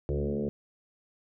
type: tone with frequency modulation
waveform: sine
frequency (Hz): 144.4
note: D3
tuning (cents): -29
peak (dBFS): -27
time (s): 0.09-0.49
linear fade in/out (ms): 0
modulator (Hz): 71.8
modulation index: 5.1
effects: none